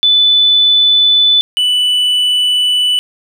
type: tone pair in turn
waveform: sine / triangle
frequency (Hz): 3494 / 2976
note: A7 / F#7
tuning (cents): -13 / +9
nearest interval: minor third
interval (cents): 278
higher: first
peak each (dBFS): -6 / -8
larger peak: first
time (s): 0.03-1.41 / 1.57-2.99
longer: second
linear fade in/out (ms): 0
effects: none